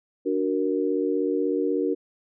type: chord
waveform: sine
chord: D augmented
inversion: none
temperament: equal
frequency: 293.7 / 370 / 466.2 Hz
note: D4 / F#4 / A#4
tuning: 0 / 0 / 0 cents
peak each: -26 dBFS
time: 0.25-1.95 s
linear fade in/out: 20 ms
effects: none